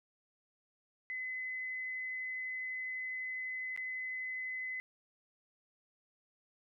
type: tone with dropouts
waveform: sine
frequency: 2028 Hz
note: B6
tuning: 45 cents sharp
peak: -37 dBFS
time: 1.1-4.8 s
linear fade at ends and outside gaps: 0 ms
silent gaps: 3.763-3.775 s
effects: none